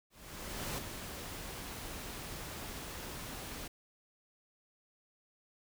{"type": "noise with ADSR envelope", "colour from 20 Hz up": "pink", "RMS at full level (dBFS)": -38, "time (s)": [0.1, 3.68], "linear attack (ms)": 680, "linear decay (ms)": 9, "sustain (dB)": -6, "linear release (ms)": 8, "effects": []}